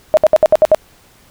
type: tone bursts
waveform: sine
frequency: 622.3 Hz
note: D#5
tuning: in tune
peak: -4 dBFS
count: 7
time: 0.14-0.747 s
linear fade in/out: 0 ms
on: 31 ms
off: 65 ms
effects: pink hiss -48 dBFS RMS until 1.3 s